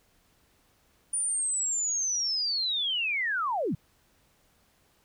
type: linear sweep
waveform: sine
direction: down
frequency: 9510 to 112.4 Hz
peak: -26 dBFS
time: 1.13-3.75 s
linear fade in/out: 5 ms
effects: pink hiss -66 dBFS RMS until 5.04 s